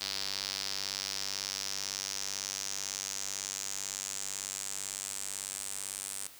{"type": "tone with band-pass filter sweep", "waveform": "square", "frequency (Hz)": 49, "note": "G1", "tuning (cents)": 0, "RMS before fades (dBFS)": -38, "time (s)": [0.01, 6.27], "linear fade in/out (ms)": 0, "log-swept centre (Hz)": [4700, 8800], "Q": 3.6, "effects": ["white hiss -53 dBFS RMS until 6.39 s"]}